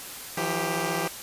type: tone cluster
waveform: 10% pulse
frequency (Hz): 163.5 / 178.3 / 394.1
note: E3 / F3 / G4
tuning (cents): -14 / +36 / +9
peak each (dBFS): -22 / -24 / -21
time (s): 0.37-1.08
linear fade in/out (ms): 5
effects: white hiss -39 dBFS RMS until 1.22 s + resampled to 32000 Hz